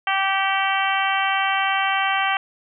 harmonic tone with a mistuned harmonic, 388.6 Hz, G4, 15 cents flat, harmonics 2 / 3 / 4 / 5 / 6 / 7 / 8, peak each -23 / -25 / -26 / -27 / -28 / -28 / -29 dBFS, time 0.07-2.37 s, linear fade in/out 2 ms, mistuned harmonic 6, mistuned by -28 cents, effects none

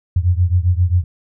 sine beating tone pair, 86.4 / 93.9 Hz, F2 / F#2, -18 / +26 cents, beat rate 7.5 Hz, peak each -14 / -16 dBFS, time 0.16-1.04 s, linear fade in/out 5 ms, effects none

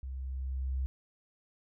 sine tone with level ramp, 65.6 Hz, C2, 5 cents sharp, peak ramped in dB -37 to -29 dBFS, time 0.03-0.86 s, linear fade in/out 0 ms, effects none

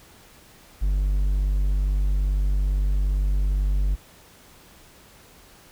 triangle tone, 48.83 Hz, G1, 6 cents flat, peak -17 dBFS, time 0.81-3.96 s, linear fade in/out 20 ms, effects pink hiss -51 dBFS RMS until 5.71 s

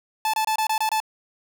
45% pulse tone bursts, 872 Hz, A5, 16 cents flat, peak -20 dBFS, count 7, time 0.25-1.002 s, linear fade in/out 2 ms, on 86 ms, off 25 ms, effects none

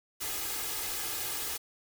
white noise with comb filter, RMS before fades -35 dBFS, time 0.2-1.58 s, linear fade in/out 20 ms, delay 2.4 ms, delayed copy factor +0.6, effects none

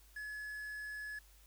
triangle tone with quantisation, 1702 Hz, G#6, 42 cents sharp, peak -40 dBFS, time 0.16-1.19 s, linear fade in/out 5 ms, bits 10, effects added 51 Hz sine -61 dBFS peak until 1.46 s + white hiss -66 dBFS RMS until 1.46 s

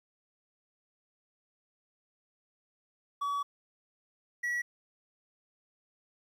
triangle tone pair in turn, 1137 / 1931.7 Hz, C#6 / B6, +44 / -39 cents, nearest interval major sixth, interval 917 cents, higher second, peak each -28 / -28 dBFS, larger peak neither, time 3.21-3.43 / 4.43-4.62 s, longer first, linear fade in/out 10 ms, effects 11-bit

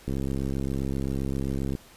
click train, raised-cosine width 3 ms, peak -17 dBFS, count 114, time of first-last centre 0.08-1.752 s, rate 67.6 Hz, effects pink hiss -52 dBFS RMS until 1.96 s + resampled to 32000 Hz

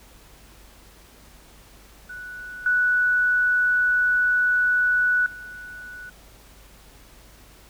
sine tone with level steps, 1478 Hz, F#6, 2 cents flat, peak -34 / -17 / -36 dBFS, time 2.09-6.1 s, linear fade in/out 10 ms, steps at 2.66 / 5.26 s, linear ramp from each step 2 ms, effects added 50 Hz sine -51 dBFS peak until 7.69 s + pink hiss -51 dBFS RMS until 7.69 s

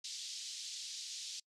pink band-pass noise, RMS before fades -45 dBFS, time 0.04-1.4 s, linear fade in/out 5 ms, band 3700 to 7000 Hz, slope 24 dB/octave, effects noise-tail reverb RT60 0.1 s tail -26 dB re dry + low-pass 11000 Hz 12 dB/octave

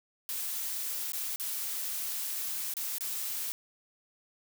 blue noise with dropouts, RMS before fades -35 dBFS, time 0.29-3.52 s, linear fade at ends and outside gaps 0 ms, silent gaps 1.12-1.133 / 1.36-1.398 / 2.738-2.768 / 2.983-3.008 s, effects none

